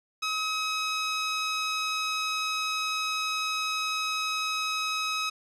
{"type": "tone", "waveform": "15% pulse", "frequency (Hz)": 1274, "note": "D#6", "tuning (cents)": 41, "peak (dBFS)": -21, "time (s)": [0.22, 5.3], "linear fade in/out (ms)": 10, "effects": ["resampled to 24000 Hz", "9-bit"]}